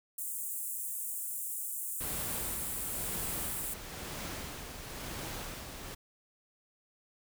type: high-pass noise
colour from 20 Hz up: pink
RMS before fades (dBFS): -38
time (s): 0.18-3.74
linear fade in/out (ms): 5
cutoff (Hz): 7800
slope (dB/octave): 48
type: noise with tremolo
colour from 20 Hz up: pink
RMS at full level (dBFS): -40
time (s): 2-5.95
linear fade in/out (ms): 10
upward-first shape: sine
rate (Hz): 1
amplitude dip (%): 45
effects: none